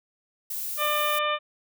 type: noise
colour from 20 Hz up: violet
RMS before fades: -32 dBFS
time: 0.5-1.19 s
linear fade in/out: 5 ms
type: harmonic tone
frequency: 598 Hz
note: D5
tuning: 31 cents sharp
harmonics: 1 / 2 / 3 / 4 / 5 / 6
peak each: -29 / -26 / -34 / -32 / -34 / -35 dBFS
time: 0.77-1.39 s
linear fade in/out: 50 ms
effects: none